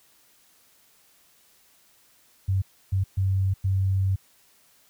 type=tone bursts at uneven times; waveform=sine; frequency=95.9 Hz; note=G2; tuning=37 cents flat; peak=-20 dBFS; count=4; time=2.48-2.62 / 2.92-3.04 / 3.17-3.54 / 3.64-4.16 s; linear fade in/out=10 ms; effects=white hiss -60 dBFS RMS until 4.89 s